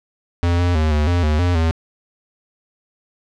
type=tone with pitch steps; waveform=square; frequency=86.4 / 88.1 / 78.1 / 75 / 87.7 / 76.2 / 88.5 / 81.4 Hz; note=F2 / F2 / D#2 / D2 / F2 / D#2 / F2 / E2; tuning=-18 / +16 / +7 / +37 / +8 / -36 / +23 / -21 cents; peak=-15 dBFS; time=0.43-1.71 s; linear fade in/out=0 ms; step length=160 ms; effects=low-pass 5000 Hz 12 dB/octave + 9-bit